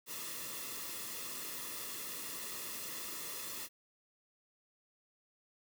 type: noise with comb filter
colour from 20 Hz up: white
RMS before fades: -43 dBFS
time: 0.06-3.69 s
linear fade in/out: 50 ms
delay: 1.3 ms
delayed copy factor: -0.65
effects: none